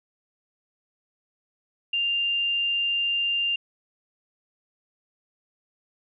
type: tone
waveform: sine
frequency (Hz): 2794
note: F7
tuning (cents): 0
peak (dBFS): -22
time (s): 1.93-3.56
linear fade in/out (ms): 5
effects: none